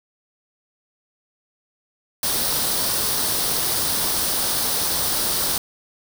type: noise with comb filter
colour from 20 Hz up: white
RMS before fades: -22 dBFS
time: 2.23-5.58 s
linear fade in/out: 2 ms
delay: 0.21 ms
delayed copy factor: +0.5
effects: none